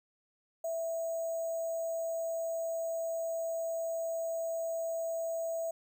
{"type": "tone with sample-and-hold", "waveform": "sine", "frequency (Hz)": 659.3, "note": "E5", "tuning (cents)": 0, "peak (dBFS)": -32, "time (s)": [0.64, 5.71], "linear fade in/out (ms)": 5, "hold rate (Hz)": 7350, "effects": []}